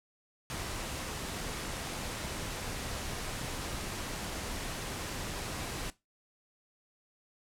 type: noise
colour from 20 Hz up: pink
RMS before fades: -38 dBFS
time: 0.5-5.9 s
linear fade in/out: 0 ms
effects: noise-tail reverb RT60 0.2 s tail -17 dB re dry + low-pass 11000 Hz 12 dB/octave